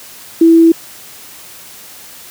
sine tone, 330 Hz, E4, 2 cents sharp, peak -3 dBFS, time 0.41-0.72 s, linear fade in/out 5 ms, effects white hiss -35 dBFS RMS until 2.3 s + high-pass 60 Hz 12 dB/octave

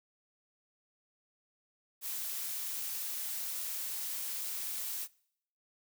blue noise, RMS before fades -38 dBFS, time 2.01-5.08 s, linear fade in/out 50 ms, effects noise-tail reverb RT60 0.7 s tail -24 dB re dry

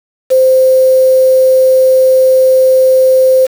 sine tone with quantisation, 520 Hz, C5, 11 cents flat, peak -4 dBFS, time 0.3-3.47 s, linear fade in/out 20 ms, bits 4, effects none

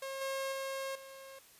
sawtooth tone with level steps, 539 Hz, C#5, 49 cents flat, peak -35 / -31 / -33 / -45 dBFS, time 0.02-1.39 s, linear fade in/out 5 ms, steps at 0.21 / 0.52 / 0.95 s, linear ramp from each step 5 ms, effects white hiss -60 dBFS RMS until 1.59 s + resampled to 32000 Hz

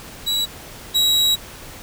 40% pulse tone pair in turn, 3904 / 3864 Hz, B7 / B7, -21 / -39 cents, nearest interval unison, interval 18 cents, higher first, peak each -17 / -13 dBFS, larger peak second, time 0.26-0.46 / 0.94-1.36 s, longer second, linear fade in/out 20 ms, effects pink hiss -38 dBFS RMS until 1.82 s

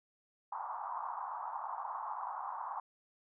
white band-pass noise, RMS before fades -41 dBFS, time 0.52-2.8 s, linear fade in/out 5 ms, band 800 to 1100 Hz, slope 48 dB/octave, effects none

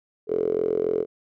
5% pulse tone with band-pass filter, 43.65 Hz, F1, in tune, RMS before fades -24 dBFS, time 0.27-1.06 s, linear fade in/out 50 ms, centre 430 Hz, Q 9.3, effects none

